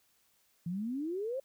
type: exponential sweep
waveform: sine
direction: up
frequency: 164 to 555 Hz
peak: -33 dBFS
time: 0.66-1.4 s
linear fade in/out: 5 ms
effects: white hiss -71 dBFS RMS until 1.44 s